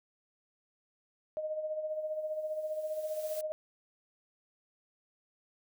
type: tone with tremolo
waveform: sine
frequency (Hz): 619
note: D#5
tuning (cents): -9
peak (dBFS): -31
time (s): 1.37-3.52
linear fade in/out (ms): 0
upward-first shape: sine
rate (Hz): 15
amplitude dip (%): 55
type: noise with exponential growth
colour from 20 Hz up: blue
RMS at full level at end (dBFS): -44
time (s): 1.89-3.41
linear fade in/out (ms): 2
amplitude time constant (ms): 330
effects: none